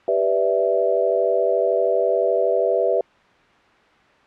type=chord; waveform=sine; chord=E minor seventh; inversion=first; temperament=equal; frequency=392 / 493.9 / 587.3 / 659.3 Hz; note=G4 / B4 / D5 / E5; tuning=0 / 0 / 0 / 0 cents; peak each=-23 / -21 / -23 / -21 dBFS; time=0.08-3.01 s; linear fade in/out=2 ms; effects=white hiss -53 dBFS RMS until 4.26 s + low-pass 2000 Hz 12 dB/octave